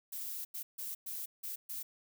violet noise bursts at uneven times, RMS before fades -41 dBFS, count 6, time 0.12-0.45 / 0.54-0.63 / 0.78-0.95 / 1.06-1.26 / 1.43-1.56 / 1.69-1.83 s, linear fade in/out 10 ms, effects none

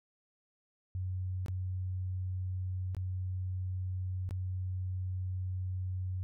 sine tone with dropouts, 92.5 Hz, F#2, in tune, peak -33 dBFS, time 0.95-6.23 s, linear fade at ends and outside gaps 0 ms, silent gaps 1.461-1.483 / 2.948-2.967 / 4.291-4.309 s, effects none

